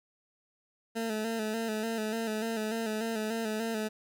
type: tone with vibrato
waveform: 20% pulse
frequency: 221.4 Hz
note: A3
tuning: 11 cents sharp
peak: -26 dBFS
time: 0.95-3.89 s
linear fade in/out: 20 ms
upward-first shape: square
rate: 3.4 Hz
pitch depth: 45 cents each way
effects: none